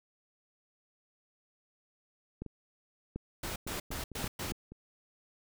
clicks, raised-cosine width 3 ms, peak -26 / -30 / -24 / -29 / -32 / -33 / -24 / -26 / -34 dBFS, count 9, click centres 2.42 / 2.463 / 3.16 / 3.667 / 3.906 / 4.117 / 4.243 / 4.52 / 4.72 s
pink noise bursts, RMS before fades -38 dBFS, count 5, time 3.43-4.52 s, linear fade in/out 5 ms, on 130 ms, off 110 ms
effects none

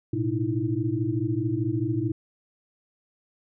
sine tone cluster, 110.9 / 124.4 / 308.1 / 332.9 Hz, A2 / B2 / D#4 / E4, +14 / +13 / -17 / +17 cents, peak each -29 dBFS, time 0.13-2.12 s, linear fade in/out 5 ms, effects none

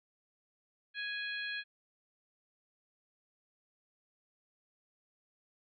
harmonic tone, 830.6 Hz, G#5, in tune, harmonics 2 / 3 / 4 / 5, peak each -38 / -42 / -44 / -46 dBFS, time 0.94-1.64 s, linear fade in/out 50 ms, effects MP3 48 kbps

